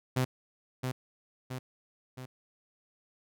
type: tone with echo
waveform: sawtooth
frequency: 128.3 Hz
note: C3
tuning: 34 cents flat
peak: -22 dBFS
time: 0.16-0.25 s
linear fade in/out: 10 ms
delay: 670 ms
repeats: 3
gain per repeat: -5 dB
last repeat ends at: 2.26 s
effects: none